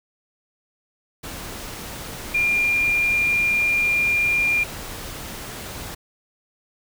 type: tone in noise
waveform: sine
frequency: 2400 Hz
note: D7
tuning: 37 cents sharp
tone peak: -17 dBFS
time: 2.34-4.64 s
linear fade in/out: 10 ms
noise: pink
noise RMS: -34 dBFS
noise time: 1.23-5.95 s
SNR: +14 dB
effects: none